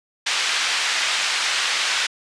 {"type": "band-pass noise", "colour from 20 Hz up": "pink", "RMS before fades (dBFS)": -22, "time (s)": [0.26, 2.07], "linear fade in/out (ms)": 10, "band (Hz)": [1700, 5200], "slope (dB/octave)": 12, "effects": ["resampled to 22050 Hz"]}